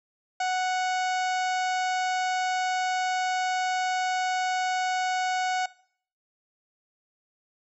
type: harmonic tone with a mistuned harmonic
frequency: 740 Hz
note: F#5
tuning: in tune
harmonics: 1 / 2 / 3 / 4 / 5 / 6 / 7 / 8 / 9 / 10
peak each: -25 / -33 / -37 / -41 / -45 / -42 / -45 / -46 / -45 / -46 dBFS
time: 0.4-5.66 s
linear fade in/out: 5 ms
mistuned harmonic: 4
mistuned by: -18 cents
effects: noise-tail reverb RT60 0.6 s tail -21 dB re dry